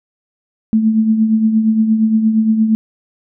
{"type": "tone with tremolo", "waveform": "sine", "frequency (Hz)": 220, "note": "A3", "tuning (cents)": 0, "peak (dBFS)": -7, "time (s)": [0.73, 2.75], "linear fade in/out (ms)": 0, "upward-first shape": "triangle", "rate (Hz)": 8.6, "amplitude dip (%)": 60, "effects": []}